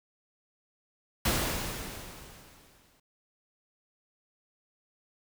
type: noise with exponential decay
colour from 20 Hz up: pink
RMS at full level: -26 dBFS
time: 1.25-3 s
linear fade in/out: 5 ms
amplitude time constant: 380 ms
effects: none